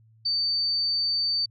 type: tone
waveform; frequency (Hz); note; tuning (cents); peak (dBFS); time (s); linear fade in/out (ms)
sine; 4580; D8; -44; -22; 0.25-1.46; 10
effects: added 111 Hz sine -54 dBFS peak until 1.5 s + MP3 64 kbps